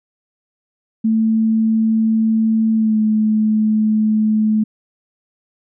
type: tone with pitch glide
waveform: sine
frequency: 221.8 to 215.9 Hz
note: A3 to A3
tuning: +14 to -33 cents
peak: -12 dBFS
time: 1.04-4.64 s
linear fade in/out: 10 ms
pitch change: -47 cents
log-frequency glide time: 2.75-2.98 s
effects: none